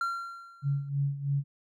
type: tone with exponential decay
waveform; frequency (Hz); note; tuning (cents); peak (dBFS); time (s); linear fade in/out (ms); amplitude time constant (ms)
triangle; 1374; F6; -29; -24; 0.01-0.89; 2; 190
type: tone with tremolo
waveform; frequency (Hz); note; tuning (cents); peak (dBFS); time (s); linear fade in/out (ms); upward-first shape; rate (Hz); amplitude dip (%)
sine; 140.6; C#3; +25; -24; 0.62-1.44; 50; sine; 3.1; 75
effects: none